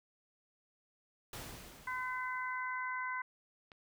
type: noise with exponential decay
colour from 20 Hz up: pink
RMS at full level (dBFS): -44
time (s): 1.33-2.9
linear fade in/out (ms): 2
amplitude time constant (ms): 340
type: harmonic tone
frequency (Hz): 508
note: B4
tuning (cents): +49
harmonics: 2 / 3 / 4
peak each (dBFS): -39 / -41 / -42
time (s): 1.87-3.22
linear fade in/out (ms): 5
type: click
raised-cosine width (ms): 0.3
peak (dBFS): -37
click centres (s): 3.718
effects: none